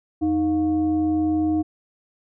sine tone with frequency modulation, 311.1 Hz, D#4, in tune, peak -18 dBFS, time 0.21-1.63 s, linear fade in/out 20 ms, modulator 397 Hz, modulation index 0.42, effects none

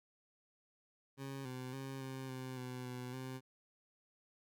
20% pulse tone with pitch steps, 136.4 / 127.8 / 134.7 / 132.4 / 129.5 / 126.3 / 125.1 / 130.1 Hz, C#3 / C3 / C#3 / C3 / C3 / B2 / B2 / C3, -28 / -40 / -49 / +21 / -17 / +39 / +23 / -9 cents, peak -38 dBFS, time 1.17-3.41 s, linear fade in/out 50 ms, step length 280 ms, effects none

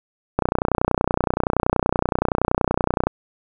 click train, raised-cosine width 1 ms, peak -3 dBFS, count 83, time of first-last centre 0.39-3.07 s, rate 30.6 Hz, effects none

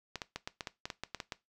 clicks, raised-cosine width 0.2 ms, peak -20 dBFS, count 12, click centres 0.157 / 0.218 / 0.36 / 0.475 / 0.608 / 0.672 / 0.855 / 0.902 / 1.036 / 1.147 / 1.202 / 1.322 s, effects noise-tail reverb RT60 0.2 s tail -18 dB re dry

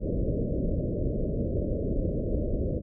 pink low-pass noise, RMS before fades -28 dBFS, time 0-2.82 s, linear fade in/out 50 ms, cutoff 610 Hz, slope 96 dB/octave, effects none

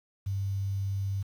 sine tone with quantisation, 98 Hz, G2, in tune, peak -28 dBFS, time 0.26-1.23 s, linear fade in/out 10 ms, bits 9, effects none

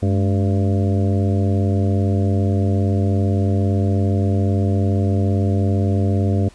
harmonic tone with a mistuned harmonic, 97.6 Hz, G2, 7 cents flat, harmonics 1 / 2 / 3 / 4 / 5 / 6 / 7, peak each -16 / -22 / -26 / -28 / -30 / -32 / -33 dBFS, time 0.02-6.49 s, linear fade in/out 10 ms, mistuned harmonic 2, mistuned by +120 cents, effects pink hiss -48 dBFS RMS until 6.54 s + resampled to 22050 Hz

